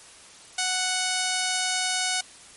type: tone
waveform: 5% pulse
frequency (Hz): 740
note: F#5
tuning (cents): 0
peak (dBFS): -12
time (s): 0.58-2.21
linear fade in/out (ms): 5
effects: white hiss -48 dBFS RMS until 2.56 s + MP3 48 kbps